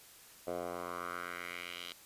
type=tone with band-pass filter sweep; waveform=10% pulse; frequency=87.7 Hz; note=F2; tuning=8 cents sharp; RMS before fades=-42 dBFS; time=0.47-1.93 s; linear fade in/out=5 ms; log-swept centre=610 to 3500 Hz; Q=2.6; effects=white hiss -57 dBFS RMS until 2.05 s + resampled to 32000 Hz